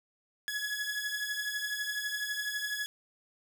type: beating tone pair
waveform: sawtooth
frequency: 1684 / 1696 Hz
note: G#6 / G#6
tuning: +24 / +36 cents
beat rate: 12 Hz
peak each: -31 / -34 dBFS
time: 0.48-2.86 s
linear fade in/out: 0 ms
effects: none